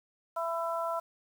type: harmonic tone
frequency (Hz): 333.4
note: E4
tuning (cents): +20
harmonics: 2 / 3 / 4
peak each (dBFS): -33 / -35 / -36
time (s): 0.36-1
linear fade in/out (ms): 10
effects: 9-bit